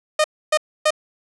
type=tone bursts; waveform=sawtooth; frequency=614 Hz; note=D#5; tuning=23 cents flat; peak=-10 dBFS; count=3; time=0.19-0.906 s; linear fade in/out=5 ms; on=52 ms; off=280 ms; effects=resampled to 24000 Hz + 8-bit